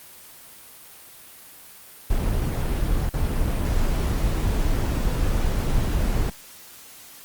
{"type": "noise with dropouts", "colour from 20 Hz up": "brown", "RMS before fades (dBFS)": -22, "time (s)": [2.1, 6.3], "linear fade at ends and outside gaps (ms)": 5, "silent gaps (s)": [3.093, 3.137], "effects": ["white hiss -45 dBFS RMS until 7.24 s", "Opus 32 kbps"]}